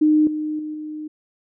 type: tone with level steps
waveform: sine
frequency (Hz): 306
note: D#4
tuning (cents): -29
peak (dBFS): -12 / -22 / -26 / -28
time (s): 0.01-1.08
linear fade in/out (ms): 10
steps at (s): 0.27 / 0.59 / 0.74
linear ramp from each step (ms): 2
effects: none